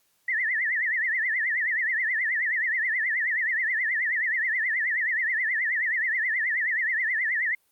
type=tone with vibrato; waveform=sine; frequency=1900 Hz; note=A#6; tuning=33 cents sharp; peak=-23 dBFS; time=0.28-7.55 s; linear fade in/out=5 ms; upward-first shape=triangle; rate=9.4 Hz; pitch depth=200 cents each way; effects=white hiss -68 dBFS RMS until 7.71 s + Opus 48 kbps